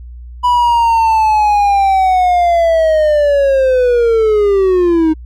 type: linear sweep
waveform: triangle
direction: down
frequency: 987.8 to 310 Hz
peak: -6 dBFS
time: 0.43-5.14 s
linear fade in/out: 20 ms
effects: added 60 Hz sine -28 dBFS peak until 5.25 s